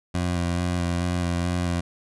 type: tone with vibrato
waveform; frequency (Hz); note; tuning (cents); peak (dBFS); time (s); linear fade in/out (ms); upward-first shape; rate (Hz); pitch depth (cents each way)
20% pulse; 87.7; F2; +8; -18; 0.14-1.81; 10; square; 2.3; 18
effects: resampled to 24000 Hz